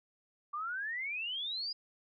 sine exponential sweep, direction up, 1154 to 4978 Hz, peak -35 dBFS, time 0.53-1.73 s, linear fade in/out 10 ms, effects none

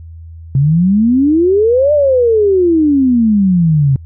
sine exponential two-way sweep, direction up then down, 131.3 to 604 to 131.3 Hz, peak -7 dBFS, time 0.55-3.96 s, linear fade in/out 2 ms, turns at 1.93 s, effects added 82 Hz sine -29 dBFS peak until 4.05 s

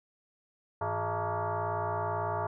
sine tone with frequency modulation, 100.9 Hz, G#2, 49 cents flat, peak -29 dBFS, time 0.81-2.47 s, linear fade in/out 5 ms, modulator 260 Hz, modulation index 4.2, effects none

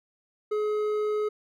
triangle tone with hard clipping, 423.2 Hz, G#4, 33 cents sharp, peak -26 dBFS, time 0.51-1.29 s, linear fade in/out 10 ms, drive 10 dB, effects none

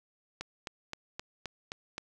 click train, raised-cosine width 0.2 ms, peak -20 dBFS, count 7, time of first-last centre 0.41-1.981 s, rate 3.82 Hz, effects none

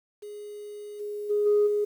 sine tone with level steps, 415.3 Hz, G#4, in tune, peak -37 / -31 / -21 / -17 / -22 dBFS, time 0.22-1.85 s, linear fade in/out 10 ms, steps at 0.99 / 1.29 / 1.45 / 1.66 s, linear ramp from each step 20 ms, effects tanh soft clip ceiling -15 dBFS + 9-bit

